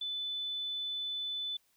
sine tone, 3500 Hz, A7, 10 cents flat, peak -34 dBFS, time 0.01-1.57 s, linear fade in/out 5 ms, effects white hiss -72 dBFS RMS until 1.76 s

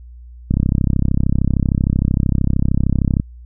click train, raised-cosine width 5 ms, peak -3 dBFS, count 90, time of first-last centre 0.51-3.199 s, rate 33.1 Hz, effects added 60 Hz sine -35 dBFS peak until 3.45 s

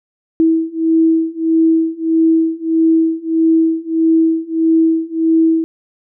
sine beating tone pair, 323.9 / 325.5 Hz, E4 / E4, -30 / -22 cents, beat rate 1.6 Hz, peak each -14 / -13 dBFS, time 0.4-5.64 s, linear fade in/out 0 ms, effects none

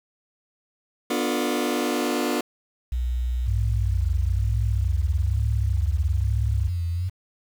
sawtooth chord, B half-diminished seventh, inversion none, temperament just, 246.9 / 296.3 / 355.6 / 444.5 Hz, B3 / D4 / F4 / A4, 0 / +15 / +31 / +18 cents, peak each -23 / -23 / -24 / -27 dBFS, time 1.1-2.41 s, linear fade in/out 5 ms
sine tone with pitch glide, 61.2 to 67.51 Hz, B1 to C#2, -15 to -45 cents, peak -22 dBFS, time 2.92-6.69 s, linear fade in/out 5 ms, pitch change +170 cents, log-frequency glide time 4.46-5.19 s
sine tone with vibrato, 94.8 Hz, F#2, 43 cents sharp, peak -23 dBFS, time 3.46-7.1 s, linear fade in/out 20 ms, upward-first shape sine, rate 1.1 Hz, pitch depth 200 cents each way
effects 8-bit

